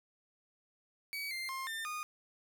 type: tone with pitch steps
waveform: 30% pulse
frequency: 2270 / 2097 / 1060 / 1798 / 1229 Hz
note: C#7 / C7 / C6 / A6 / D#6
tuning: +41 / +3 / +22 / +37 / -22 cents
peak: -35 dBFS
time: 1.13-2.03 s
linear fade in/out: 0 ms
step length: 180 ms
effects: none